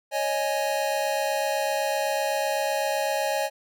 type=chord; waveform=square; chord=C# suspended second; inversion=none; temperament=equal; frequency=554.4 / 622.3 / 830.6 Hz; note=C#5 / D#5 / G#5; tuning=0 / 0 / 0 cents; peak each=-29 dBFS; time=0.11-3.5 s; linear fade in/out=50 ms; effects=none